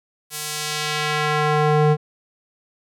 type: tone with band-pass filter sweep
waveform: square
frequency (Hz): 151.2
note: D#3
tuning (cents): -49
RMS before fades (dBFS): -20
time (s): 0.3-1.97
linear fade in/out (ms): 50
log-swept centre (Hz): 12000 to 400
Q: 0.71
effects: none